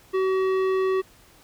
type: tone with tanh clipping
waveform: sine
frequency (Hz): 378.7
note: F#4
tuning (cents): +40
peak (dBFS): -22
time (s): 0.13-1.02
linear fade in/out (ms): 20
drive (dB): 14
effects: pink hiss -54 dBFS RMS until 1.43 s